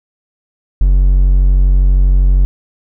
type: tone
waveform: triangle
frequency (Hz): 46.29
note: F#1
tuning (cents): +2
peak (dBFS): -4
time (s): 0.81-2.45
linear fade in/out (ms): 0
effects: none